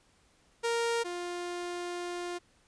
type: tone pair in turn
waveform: sawtooth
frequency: 465.9 / 351.7 Hz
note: A#4 / F4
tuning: -1 / +12 cents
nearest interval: perfect fourth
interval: 487 cents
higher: first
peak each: -24 / -31 dBFS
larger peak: first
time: 0.63-1.04 / 1.04-2.39 s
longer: second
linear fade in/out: 20 ms
effects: pink hiss -66 dBFS RMS until 2.67 s + resampled to 22050 Hz